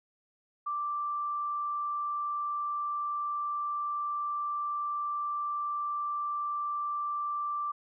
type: tone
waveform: sine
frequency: 1174.7 Hz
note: D6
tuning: in tune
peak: -30 dBFS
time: 0.66-7.72 s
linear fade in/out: 10 ms
effects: none